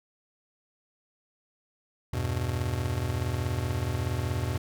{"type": "chord", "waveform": "square", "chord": "E minor", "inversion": "none", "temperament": "just", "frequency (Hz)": [82.41, 98.89, 123.61], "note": ["E2", "G2", "B2"], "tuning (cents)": [0, 16, 2], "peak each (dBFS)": [-33, -33, -32], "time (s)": [2.13, 4.58], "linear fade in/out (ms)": 5, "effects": []}